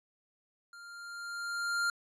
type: tone with level ramp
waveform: square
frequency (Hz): 1396.9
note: F6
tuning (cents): 0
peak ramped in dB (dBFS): -49 to -28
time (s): 0.73-1.9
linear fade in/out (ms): 2
effects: low-pass 9000 Hz 12 dB/octave